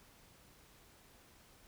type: silence
effects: pink hiss -63 dBFS RMS until 1.67 s